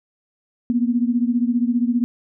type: beating tone pair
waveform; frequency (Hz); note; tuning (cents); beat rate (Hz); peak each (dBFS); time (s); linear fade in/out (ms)
sine; 236.1 / 251.1; A#3 / B3; +22 / +29; 15; -18 / -21; 0.7-2.04; 0
effects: none